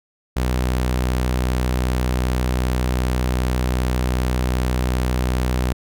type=tone; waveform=sawtooth; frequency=62.6 Hz; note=B1; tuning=24 cents sharp; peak=-14 dBFS; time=0.36-5.73 s; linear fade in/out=10 ms; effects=none